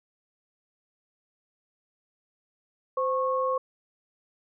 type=tone pair together; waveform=sine; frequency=517.6 / 1095 Hz; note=C5 / C#6; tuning=-19 / -22 cents; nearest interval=octave + minor second; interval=1297 cents; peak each=-26 / -27 dBFS; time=2.97-3.58 s; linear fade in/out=5 ms; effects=none